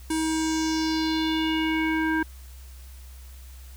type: tone with low-pass filter sweep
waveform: square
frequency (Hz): 317.9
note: D#4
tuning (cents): +37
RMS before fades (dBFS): -25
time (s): 0.1-2.23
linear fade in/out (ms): 5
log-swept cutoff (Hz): 9900 to 1600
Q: 3.6
effects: added 64 Hz sine -41 dBFS peak until 3.76 s + white hiss -53 dBFS RMS until 3.76 s